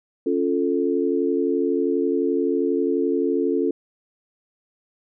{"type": "chord", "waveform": "sine", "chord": "Db augmented", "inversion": "none", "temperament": "equal", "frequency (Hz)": [277.2, 349.2, 440], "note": ["Db4", "F4", "A4"], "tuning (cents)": [0, 0, 0], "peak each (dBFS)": -23, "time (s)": [0.26, 3.71], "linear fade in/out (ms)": 5, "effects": []}